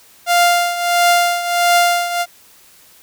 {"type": "tone with tremolo", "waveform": "sawtooth", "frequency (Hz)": 698.5, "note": "F5", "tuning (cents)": 0, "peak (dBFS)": -5, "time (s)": [0.26, 2.26], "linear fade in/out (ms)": 50, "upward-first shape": "triangle", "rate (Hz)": 1.5, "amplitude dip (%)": 75, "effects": ["white hiss -47 dBFS RMS until 3.02 s"]}